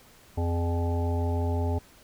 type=harmonic tone with a mistuned harmonic; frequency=86 Hz; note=F2; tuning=26 cents flat; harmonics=1 / 3 / 5 / 7 / 9 / 10; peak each=-25 / -34 / -35 / -38 / -40 / -39 dBFS; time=0.37-1.79 s; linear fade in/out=10 ms; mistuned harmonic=5; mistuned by=-52 cents; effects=pink hiss -55 dBFS RMS until 2.03 s